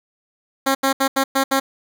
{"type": "tone bursts at uneven times", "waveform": "10% pulse", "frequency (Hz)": 269.8, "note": "C#4", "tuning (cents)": -47, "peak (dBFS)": -7, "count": 6, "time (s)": [[0.66, 0.75], [0.83, 0.93], [1, 1.08], [1.16, 1.24], [1.35, 1.44], [1.51, 1.6]], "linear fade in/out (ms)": 10, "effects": []}